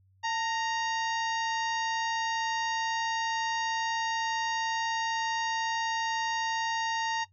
harmonic tone with a mistuned harmonic, 932.3 Hz, A#5, in tune, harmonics 1 / 2 / 3 / 4 / 5 / 6 / 7, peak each -29 / -35 / -39 / -41 / -43 / -45 / -46 dBFS, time 0.23-7.25 s, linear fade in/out 20 ms, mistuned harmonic 1, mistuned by -60 cents, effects noise-tail reverb RT60 0.1 s tail -17 dB re dry + added 95 Hz sine -61 dBFS peak until 7.32 s

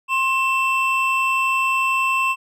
triangle tone pair together, 1059 / 2669 Hz, C6 / E7, +21 / +21 cents, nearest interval octave + major third, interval 1600 cents, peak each -18 dBFS, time 0.08-2.36 s, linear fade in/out 50 ms, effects none

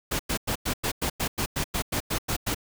pink noise bursts, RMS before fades -27 dBFS, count 14, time 0.11-2.547 s, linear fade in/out 10 ms, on 84 ms, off 97 ms, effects none

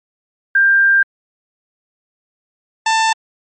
sine / sawtooth tone pair in turn, 1590 / 889.3 Hz, G6 / A5, +24 / +18 cents, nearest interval minor seventh, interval 1006 cents, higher first, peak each -8 dBFS, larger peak neither, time 0.55-1.03 / 2.86-3.13 s, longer first, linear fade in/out 5 ms, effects MP3 32 kbps

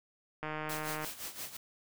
click train, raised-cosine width 0.5 ms, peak -23 dBFS, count 96, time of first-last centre 0.43-1.047 s, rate 154 Hz
white noise with tremolo, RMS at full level -40 dBFS, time 0.69-1.57 s, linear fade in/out 5 ms, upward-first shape sine, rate 5.8 Hz, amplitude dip 75%
effects none

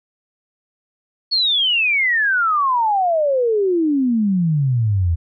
sine exponential sweep, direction down, 4435 to 80.2 Hz, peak -14 dBFS, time 1.31-5.16 s, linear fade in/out 20 ms, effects none

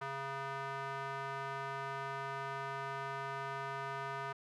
square tone with band-pass filter, 137 Hz, C#3, 20 cents flat, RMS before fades -41 dBFS, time 0.01-4.33 s, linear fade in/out 10 ms, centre 1200 Hz, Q 1.7, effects none

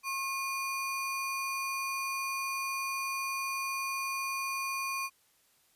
square ring-modulated tone, 1760 Hz, A6, in tune, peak -30 dBFS, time 0.03-5.1 s, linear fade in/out 50 ms, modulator 678 Hz, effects white hiss -68 dBFS RMS until 5.75 s + resampled to 32000 Hz

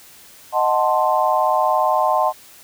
sine chord, D# diminished seventh, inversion none, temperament equal, 622.3 / 740 / 880 / 1046.5 Hz, D#5 / F#5 / A5 / C6, 0 / 0 / 0 / 0 cents, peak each -20 dBFS, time 0.52-2.33 s, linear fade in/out 50 ms, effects white hiss -45 dBFS RMS until 2.63 s

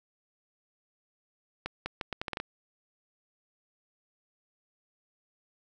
accelerating click train, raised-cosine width 0.3 ms, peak -17 dBFS, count 9, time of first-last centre 1.66-2.401 s, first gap 200 ms, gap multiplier 0.76, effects none

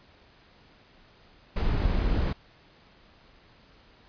brown noise, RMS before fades -25 dBFS, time 1.56-2.33 s, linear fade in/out 5 ms, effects pink hiss -57 dBFS RMS until 4.08 s + resampled to 11025 Hz

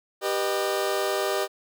sawtooth chord, G augmented, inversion none, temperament just, 392 / 490 / 612.5 Hz, G4 / B4 / D#5, 0 / -14 / -27 cents, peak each -23 / -27 / -24 dBFS, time 0.21-1.48 s, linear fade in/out 50 ms, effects none

